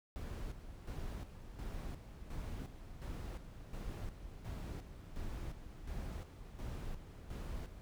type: noise with tremolo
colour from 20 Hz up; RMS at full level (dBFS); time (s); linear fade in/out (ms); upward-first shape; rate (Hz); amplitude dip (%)
brown; -43; 0.16-7.81; 0; square; 1.4; 60
effects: none